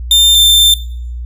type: tone pair in turn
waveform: 40% pulse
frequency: 3600 / 3575 Hz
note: A7 / A7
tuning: +39 / +27 cents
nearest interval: unison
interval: 12 cents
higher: first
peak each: -4 dBFS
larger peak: neither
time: 0.11-0.35 / 0.35-0.74 s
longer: second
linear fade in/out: 2 ms
effects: noise-tail reverb RT60 0.7 s tail -19 dB re dry + added 60 Hz sine -20 dBFS peak until 1.25 s